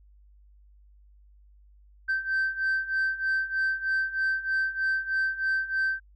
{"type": "beating tone pair", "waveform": "sine", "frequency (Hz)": [1552, 1555.2], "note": ["G6", "G6"], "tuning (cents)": [-18, -14], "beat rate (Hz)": 3.2, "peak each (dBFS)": [-28, -25], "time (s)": [2.08, 6], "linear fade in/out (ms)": 20, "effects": ["tanh soft clip ceiling -21 dBFS", "added 50 Hz sine -53 dBFS peak until 6.15 s"]}